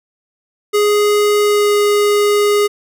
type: tone with pitch glide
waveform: square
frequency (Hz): 415.3 to 412.9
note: G#4 to G#4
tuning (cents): 0 to -10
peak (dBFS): -11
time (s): 0.73-2.68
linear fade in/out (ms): 20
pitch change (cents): -10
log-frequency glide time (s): 1.41-1.72
effects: none